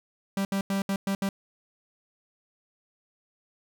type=tone bursts at uneven times; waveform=45% pulse; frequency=196 Hz; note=G3; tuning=in tune; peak=-25 dBFS; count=6; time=0.37-0.45 / 0.52-0.61 / 0.7-0.82 / 0.89-0.96 / 1.07-1.15 / 1.22-1.29 s; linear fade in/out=2 ms; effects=none